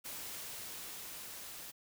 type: noise with level ramp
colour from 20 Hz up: white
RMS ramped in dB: -44 to -48 dBFS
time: 0.04-1.72 s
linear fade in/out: 20 ms
effects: none